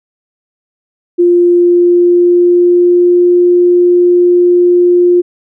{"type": "tone with pitch glide", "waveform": "sine", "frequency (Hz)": [350, 353.5], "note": ["F4", "F4"], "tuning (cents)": [4, 21], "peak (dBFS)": -4, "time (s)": [1.18, 5.22], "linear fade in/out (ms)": 20, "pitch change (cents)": 17, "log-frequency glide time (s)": [1.59, 3.29], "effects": []}